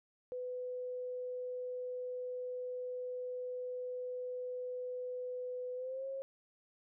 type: tone with pitch glide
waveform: sine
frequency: 500 to 539 Hz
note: B4 to C#5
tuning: +21 to -49 cents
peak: -38 dBFS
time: 0.32-6.22 s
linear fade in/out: 0 ms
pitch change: +130 cents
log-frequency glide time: 5.75-6.06 s
effects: none